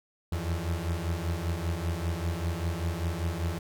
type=beating tone pair; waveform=35% pulse; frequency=81.9 / 87 Hz; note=E2 / F2; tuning=-11 / -6 cents; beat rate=5.1 Hz; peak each=-30 dBFS; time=0.32-3.59 s; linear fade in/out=5 ms; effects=none